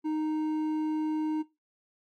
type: tone with hard clipping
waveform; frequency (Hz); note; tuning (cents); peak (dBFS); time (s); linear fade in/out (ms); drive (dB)
triangle; 310; D#4; -6; -29; 0.04-1.43; 20; 9
effects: noise-tail reverb RT60 0.2 s tail -17 dB re dry + AAC 64 kbps